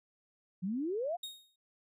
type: exponential sweep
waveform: sine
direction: up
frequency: 172.9 to 738 Hz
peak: -32 dBFS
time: 0.62-1.17 s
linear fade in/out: 20 ms
type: tone with exponential decay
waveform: 40% pulse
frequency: 3729 Hz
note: A#7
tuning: in tune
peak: -36 dBFS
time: 1.23-1.56 s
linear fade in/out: 5 ms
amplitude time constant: 71 ms
effects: none